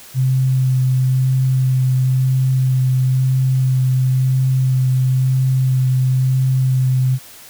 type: tone with vibrato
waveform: sine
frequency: 130 Hz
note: C3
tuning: 11 cents flat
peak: -12 dBFS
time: 0.14-7.19 s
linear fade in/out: 50 ms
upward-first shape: sine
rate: 0.99 Hz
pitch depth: 12 cents each way
effects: white hiss -40 dBFS RMS until 7.49 s